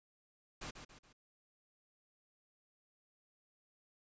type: noise with echo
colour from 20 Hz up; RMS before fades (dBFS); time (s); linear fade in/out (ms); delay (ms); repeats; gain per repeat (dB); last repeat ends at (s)
pink; -45; 0.61-0.71; 10; 140; 3; -7; 1.13
effects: resampled to 16000 Hz